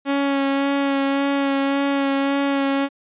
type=tone with vibrato; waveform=sawtooth; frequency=277.2 Hz; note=C#4; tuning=in tune; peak=-14 dBFS; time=0.05-2.89 s; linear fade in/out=50 ms; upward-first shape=sine; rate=1.8 Hz; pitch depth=16 cents each way; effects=resampled to 8000 Hz